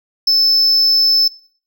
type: tone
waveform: triangle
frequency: 5260 Hz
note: E8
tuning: 5 cents flat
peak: -8 dBFS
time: 0.27-1.28 s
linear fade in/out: 5 ms
effects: noise-tail reverb RT60 0.5 s tail -22 dB re dry